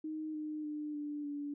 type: tone with pitch steps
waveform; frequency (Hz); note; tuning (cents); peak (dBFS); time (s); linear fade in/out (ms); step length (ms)
sine; 311.1 / 305.4 / 299.8 / 294.3 / 288.9; D#4 / D#4 / D4 / D4 / D4; 0 / -32 / +36 / +4 / -28; -37; 0.04-1.54; 5; 300
effects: none